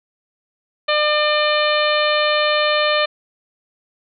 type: harmonic tone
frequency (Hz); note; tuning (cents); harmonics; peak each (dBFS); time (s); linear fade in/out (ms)
600; D5; +37; 1 / 2 / 3 / 4 / 5 / 6 / 7; -18 / -21 / -23 / -24 / -25 / -26 / -26; 0.88-3.06; 10
effects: none